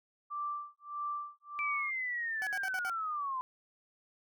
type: tone with tremolo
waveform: sine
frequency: 1174 Hz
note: D6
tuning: 1 cent flat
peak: -33 dBFS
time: 0.3-1.91 s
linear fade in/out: 20 ms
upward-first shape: sine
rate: 1.6 Hz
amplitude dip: 100%
type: linear sweep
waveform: sine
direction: down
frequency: 2341 to 1008 Hz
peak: -33 dBFS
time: 1.59-3.41 s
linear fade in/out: 0 ms
type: tone bursts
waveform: 20% pulse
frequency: 756 Hz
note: F#5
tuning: 37 cents sharp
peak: -33 dBFS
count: 5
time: 2.42-2.897 s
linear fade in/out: 0 ms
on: 49 ms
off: 58 ms
effects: none